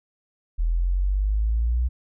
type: exponential sweep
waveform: sine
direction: up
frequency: 40.29 to 62.3 Hz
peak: -19 dBFS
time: 0.58-1.89 s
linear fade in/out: 20 ms
effects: none